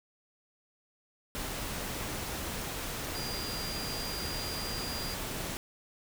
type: tone in noise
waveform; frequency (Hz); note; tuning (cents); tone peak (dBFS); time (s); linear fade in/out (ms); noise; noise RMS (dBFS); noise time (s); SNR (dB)
sine; 4800; D8; +37; -39; 3.15-5.14; 0; pink; -37; 1.35-5.57; -5
effects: none